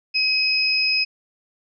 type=tone pair together; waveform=sine; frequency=2537 / 5074 Hz; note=D#7 / D#8; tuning=+33 / +33 cents; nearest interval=octave; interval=1200 cents; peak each=-20 dBFS; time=0.14-1.05 s; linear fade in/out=20 ms; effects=none